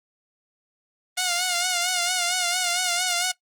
5% pulse tone with vibrato, 716 Hz, F5, 43 cents sharp, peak -10 dBFS, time 1.17-3.32 s, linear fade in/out 10 ms, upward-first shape sine, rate 4.4 Hz, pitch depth 56 cents each way, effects noise-tail reverb RT60 0.1 s tail -18 dB re dry + Opus 24 kbps

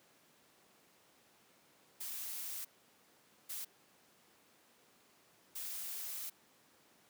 blue noise bursts at uneven times, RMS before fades -43 dBFS, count 3, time 2-2.65 / 3.49-3.65 / 5.55-6.3 s, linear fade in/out 10 ms, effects pink hiss -67 dBFS RMS until 7.09 s + high-pass 200 Hz 12 dB/octave

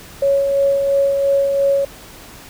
sine tone with tremolo, 555 Hz, C#5, 2 cents sharp, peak -11 dBFS, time 0.22-1.85 s, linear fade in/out 5 ms, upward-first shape sine, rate 2.9 Hz, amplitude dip 35%, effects pink hiss -39 dBFS RMS until 2.49 s

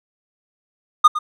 triangle tone with echo, 1223 Hz, D#6, 30 cents flat, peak -3 dBFS, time 1.04-1.08 s, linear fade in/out 10 ms, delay 110 ms, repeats 1, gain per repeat -14 dB, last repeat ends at 1.19 s, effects none

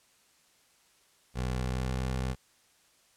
20% pulse tone with pitch glide, 62.9 to 64.22 Hz, B1 to C2, +32 to -32 cents, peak -25 dBFS, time 1.34-2.36 s, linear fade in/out 50 ms, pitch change +36 cents, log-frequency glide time 1.57-1.96 s, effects white hiss -65 dBFS RMS until 3.16 s + low-pass 10000 Hz 12 dB/octave

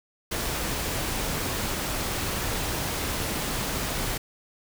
pink noise, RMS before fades -29 dBFS, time 0.31-4.18 s, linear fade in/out 10 ms, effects none

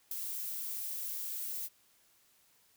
violet noise with ADSR envelope, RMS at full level -34 dBFS, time 0.11-1.69 s, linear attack 4 ms, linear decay 5 ms, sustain -5 dB, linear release 38 ms, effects white hiss -68 dBFS RMS until 2.76 s

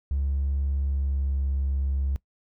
triangle tone with pitch glide, 69.3 to 68.23 Hz, C#2 to C#2, 0 to -27 cents, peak -20 dBFS, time 0.11-2.16 s, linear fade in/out 0 ms, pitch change -27 cents, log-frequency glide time 0.74-1.43 s, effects noise-tail reverb RT60 0.1 s tail -22 dB re dry + tanh soft clip ceiling -19 dBFS

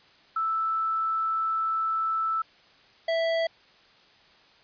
sine / square tone pair in turn, 1318.5 / 659.2 Hz, E6 / E5, 0 / 0 cents, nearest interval octave, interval 1200 cents, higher first, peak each -24 dBFS, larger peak neither, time 0.36-2.42 / 3.08-3.47 s, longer first, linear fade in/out 5 ms, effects white hiss -57 dBFS RMS until 4.63 s + resampled to 11025 Hz

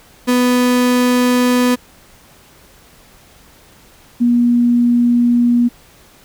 35% pulse / sine tone pair in turn, 247.9 / 240.1 Hz, B3 / B3, +7 / -49 cents, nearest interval minor second, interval 56 cents, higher first, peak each -9 dBFS, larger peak neither, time 0.27-1.76 / 4.2-5.69 s, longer neither, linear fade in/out 20 ms, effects pink hiss -46 dBFS RMS until 6.24 s

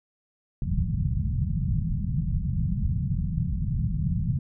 white low-pass noise, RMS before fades -26 dBFS, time 0.62-4.39 s, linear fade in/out 2 ms, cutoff 180 Hz, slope 48 dB/octave, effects none

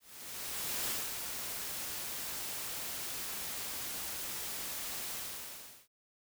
white noise with ADSR envelope, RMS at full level -35 dBFS, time 0-5.88 s, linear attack 890 ms, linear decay 210 ms, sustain -5 dB, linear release 750 ms, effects none

